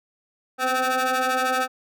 25% pulse ring-modulated tone, 259.1 Hz, C4, 17 cents flat, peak -14 dBFS, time 0.58-1.68 s, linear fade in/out 50 ms, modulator 1030 Hz, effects none

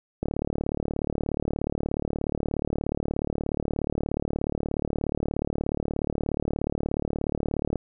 click train, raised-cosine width 2 ms, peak -14 dBFS, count 278, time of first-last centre 0.23-7.757 s, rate 36.8 Hz, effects none

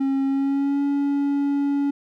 triangle tone with pitch glide, 271.3 to 282.5 Hz, C#4 to C#4, -37 to +33 cents, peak -17 dBFS, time 0-1.91 s, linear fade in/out 10 ms, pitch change +70 cents, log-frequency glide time 0.26-0.82 s, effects none

